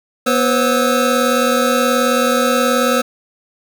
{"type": "tone cluster", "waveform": "square", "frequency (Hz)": [243.4, 497.3, 536, 1299], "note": ["B3", "B4", "C5", "E6"], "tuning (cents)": [-25, 12, 42, -26], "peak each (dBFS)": -19, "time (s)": [0.26, 3.02], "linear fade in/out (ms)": 10, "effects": ["7-bit"]}